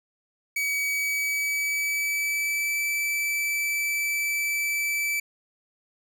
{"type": "tone with pitch glide", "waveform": "45% pulse", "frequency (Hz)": [2271, 2316], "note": ["C#7", "D7"], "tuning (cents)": [41, -25], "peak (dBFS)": -24, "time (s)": [0.56, 5.2], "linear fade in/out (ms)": 5, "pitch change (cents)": 34, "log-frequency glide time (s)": [0.86, 2.81], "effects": []}